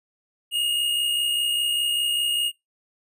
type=tone pair together; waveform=square; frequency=2794 / 2859 Hz; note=F7 / F7; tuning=0 / +40 cents; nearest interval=unison; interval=40 cents; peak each=-33 / -22 dBFS; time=0.51-2.52 s; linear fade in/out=50 ms; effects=noise-tail reverb RT60 0.2 s tail -24 dB re dry + resampled to 32000 Hz